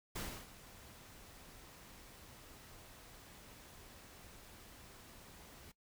pink noise with ADSR envelope, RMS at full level -42 dBFS, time 0.15-5.72 s, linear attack 11 ms, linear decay 300 ms, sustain -15 dB, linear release 10 ms, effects noise-tail reverb RT60 0.1 s tail -19 dB re dry

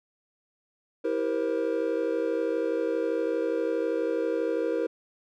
triangle chord, C dominant seventh, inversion first, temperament just, 327 / 392.4 / 470.9 / 523.3 Hz, E4 / G4 / Bb4 / C5, -14 / +2 / +18 / 0 cents, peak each -29 / -32 / -26 / -30 dBFS, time 1.04-4.87 s, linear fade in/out 10 ms, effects none

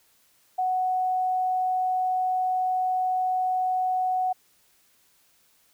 sine tone, 741 Hz, F#5, 2 cents sharp, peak -22 dBFS, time 0.58-4.33 s, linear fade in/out 10 ms, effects white hiss -63 dBFS RMS until 5.73 s

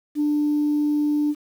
sine tone, 296.4 Hz, D4, 16 cents sharp, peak -17 dBFS, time 0.15-1.35 s, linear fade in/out 50 ms, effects tanh soft clip ceiling -14 dBFS + 8-bit

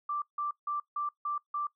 sine tone bursts, 1174.7 Hz, D6, in tune, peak -30 dBFS, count 6, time 0.09-1.67 s, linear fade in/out 5 ms, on 130 ms, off 160 ms, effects noise-tail reverb RT60 0.1 s tail -19 dB re dry

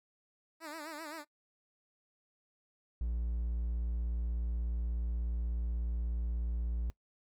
10% pulse tone with vibrato, 310.4 Hz, D#4, 4 cents flat, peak -34 dBFS, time 0.6-1.25 s, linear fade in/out 50 ms, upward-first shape sine, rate 7.7 Hz, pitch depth 110 cents each way
triangle tone, 58.27 Hz, A#1, in tune, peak -30 dBFS, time 3.01-6.9 s, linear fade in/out 0 ms
effects noise-tail reverb RT60 0.1 s tail -21 dB re dry

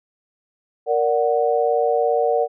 sine chord, Bb augmented, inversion none, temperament equal with one note detuned, 466.2 / 583.6 / 740 Hz, Bb4 / D5 / F#5, 0 / -11 / 0 cents, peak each -19 / -21 / -21 dBFS, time 0.86-2.48 s, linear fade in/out 50 ms, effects none

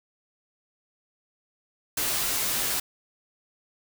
white noise with comb filter, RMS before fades -27 dBFS, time 1.97-2.8 s, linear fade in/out 5 ms, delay 12 ms, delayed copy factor -0.6, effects none

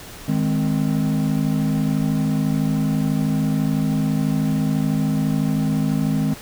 triangle chord, Ab major, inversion second, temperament equal, 155.56 / 207.7 / 261.6 Hz, Eb3 / Ab3 / C4, 0 / 0 / 0 cents, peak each -19 / -20 / -21 dBFS, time 0.28-6.34 s, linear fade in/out 5 ms, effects pink hiss -38 dBFS RMS until 6.41 s

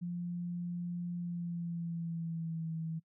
sine tone with pitch glide, 174.61 to 161.98 Hz, F3 to E3, 0 to -30 cents, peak -35 dBFS, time 0.01-3 s, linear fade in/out 20 ms, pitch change -130 cents, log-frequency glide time 1.16-2.71 s, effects noise-tail reverb RT60 0.1 s tail -23 dB re dry

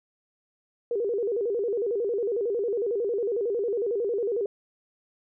sine tone with vibrato, 435.9 Hz, A4, 16 cents flat, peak -24 dBFS, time 0.91-4.46 s, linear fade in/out 2 ms, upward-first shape square, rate 11 Hz, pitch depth 150 cents each way, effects none

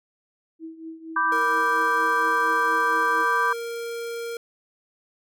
sine tone with tremolo, 323.7 Hz, E4, 31 cents flat, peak -32 dBFS, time 0.59-3.26 s, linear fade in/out 50 ms, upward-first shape triangle, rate 4.3 Hz, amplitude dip 80%
sine chord, G major, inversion first, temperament equal with one note detuned, 987.8 / 1174.7 / 1562.6 Hz, B5 / D6 / G6, 0 / 0 / -6 cents, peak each -25 / -23 / -23 dBFS, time 1.16-3.53 s, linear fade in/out 5 ms
square tone, 466.2 Hz, A#4, in tune, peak -30 dBFS, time 1.32-4.37 s, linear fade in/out 2 ms
effects none

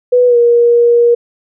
sine tone with pitch glide, 493.9 to 474.3 Hz, B4 to A#4, 0 to +30 cents, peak -5 dBFS, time 0.12-1.15 s, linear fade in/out 10 ms, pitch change -70 cents, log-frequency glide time 0.27-0.37 s, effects none

